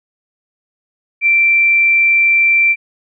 sine tone, 2349 Hz, D7, in tune, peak -8 dBFS, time 1.21-2.76 s, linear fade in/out 50 ms, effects none

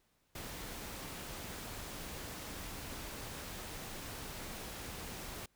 pink noise, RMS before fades -45 dBFS, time 0.35-5.46 s, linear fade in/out 5 ms, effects pink hiss -75 dBFS RMS until 5.55 s

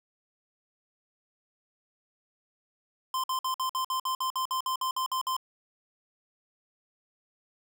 square tone bursts, 1039 Hz, C6, 12 cents flat, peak -28 dBFS, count 15, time 3.14-5.366 s, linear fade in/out 2 ms, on 98 ms, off 54 ms, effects none

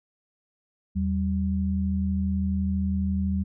sine tone pair together, 81 / 193.08 Hz, E2 / G3, -30 / -26 cents, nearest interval octave + minor third, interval 1504 cents, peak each -26 / -25 dBFS, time 0.95-3.44 s, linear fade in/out 20 ms, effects none

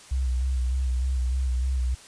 sine tone with vibrato, 64 Hz, C2, 38 cents flat, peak -22 dBFS, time 0.11-1.95 s, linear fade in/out 10 ms, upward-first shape square, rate 3.3 Hz, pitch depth 38 cents each way, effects white hiss -48 dBFS RMS until 2.07 s + resampled to 22050 Hz

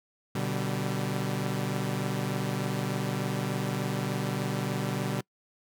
sawtooth chord, G major, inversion first, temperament equal with one note detuned, 123.47 / 146.83 / 193.52 Hz, B2 / D3 / G3, 0 / 0 / -22 cents, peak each -29 dBFS, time 0.35-5.21 s, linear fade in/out 5 ms, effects noise-tail reverb RT60 0.1 s tail -25 dB re dry

